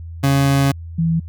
30% pulse / sine tone pair in turn, 138.3 / 164.47 Hz, C#3 / E3, -4 / -4 cents, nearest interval minor third, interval 300 cents, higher second, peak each -10 / -14 dBFS, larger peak first, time 0.23-0.72 / 0.98-1.2 s, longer first, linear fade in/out 10 ms, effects added 83 Hz sine -29 dBFS peak until 1.28 s

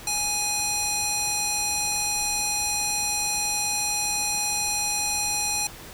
square tone with band-pass filter, 830.6 Hz, G#5, in tune, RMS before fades -26 dBFS, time 0.07-5.67 s, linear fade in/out 2 ms, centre 7400 Hz, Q 1.3, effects pink hiss -42 dBFS RMS until 5.93 s

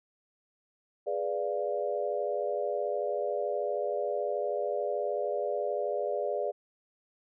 sine chord, G# diminished seventh, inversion none, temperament equal, 415.3 / 493.9 / 587.3 / 698.5 Hz, G#4 / B4 / D5 / F5, 0 / 0 / 0 / 0 cents, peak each -34 / -35 / -32 / -37 dBFS, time 1.06-6.52 s, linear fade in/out 20 ms, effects none

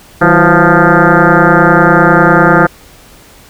sine tone with frequency modulation, 534 Hz, C5, 35 cents sharp, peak -3 dBFS, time 0.21-2.67 s, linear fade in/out 10 ms, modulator 173 Hz, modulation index 6.2, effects pink hiss -39 dBFS RMS until 3.49 s

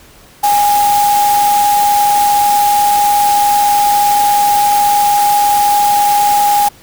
sine tone in noise, 821 Hz, G#5, 20 cents flat, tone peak -8 dBFS, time 0.43-6.69 s, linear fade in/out 10 ms, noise white, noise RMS -20 dBFS, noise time 0.43-6.69 s, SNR +9 dB, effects pink hiss -42 dBFS RMS until 6.82 s

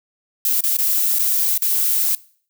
violet noise with dropouts, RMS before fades -18 dBFS, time 0.45-2.15 s, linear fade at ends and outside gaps 1 ms, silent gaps 0.607-0.638 / 0.768-0.786 / 1.186-1.193 / 1.577-1.62 s, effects noise-tail reverb RT60 0.5 s tail -21 dB re dry

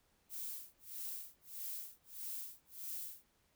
violet noise with tremolo, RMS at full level -43 dBFS, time 0.29-3.3 s, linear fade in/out 50 ms, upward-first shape sine, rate 1.6 Hz, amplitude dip 100%, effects pink hiss -75 dBFS RMS until 3.55 s

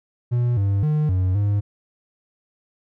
triangle tone with pitch steps, 121.2 / 99.2 / 152 / 92.6 / 102.1 Hz, B2 / G2 / D#3 / F#2 / G#2, -32 / +21 / -40 / +2 / -29 cents, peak -15 dBFS, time 0.31-1.61 s, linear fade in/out 20 ms, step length 260 ms, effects none

